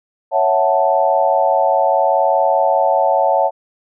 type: chord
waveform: sine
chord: F# minor seventh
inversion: second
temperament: equal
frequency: 554.4 / 659.3 / 740 / 880 Hz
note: C#5 / E5 / F#5 / A5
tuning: 0 / 0 / 0 / 0 cents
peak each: -17 dBFS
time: 0.31-3.51 s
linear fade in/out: 50 ms
effects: none